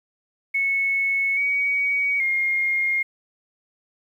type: tone with pitch steps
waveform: sine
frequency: 2202 / 2254 / 2132 Hz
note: C#7 / C#7 / C7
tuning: -12 / +28 / +32 cents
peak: -19 dBFS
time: 0.54-3.03 s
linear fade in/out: 10 ms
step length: 830 ms
effects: 9-bit